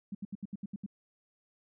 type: tone bursts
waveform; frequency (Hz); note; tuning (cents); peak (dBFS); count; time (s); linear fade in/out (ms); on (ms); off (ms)
sine; 200; G3; +35; -35; 8; 0.12-0.863; 5; 29; 73
effects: none